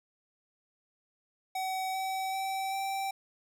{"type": "tone with pitch steps", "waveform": "square", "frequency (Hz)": [756, 763.5, 771, 778.6], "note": ["F#5", "G5", "G5", "G5"], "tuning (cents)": [37, -46, -29, -12], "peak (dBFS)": -32, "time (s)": [1.55, 3.11], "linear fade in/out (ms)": 5, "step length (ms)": 390, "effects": []}